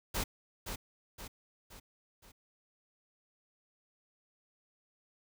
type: noise with echo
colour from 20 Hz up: pink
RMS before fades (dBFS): -34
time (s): 0.14-0.24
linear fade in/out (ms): 10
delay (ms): 520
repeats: 4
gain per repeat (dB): -6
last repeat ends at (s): 2.32
effects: none